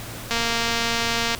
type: click train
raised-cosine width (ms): 0.2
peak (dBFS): -6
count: 242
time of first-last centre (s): 0.31-1.349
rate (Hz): 232
effects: added 112 Hz sine -41 dBFS peak until 1.39 s + pink hiss -36 dBFS RMS until 1.39 s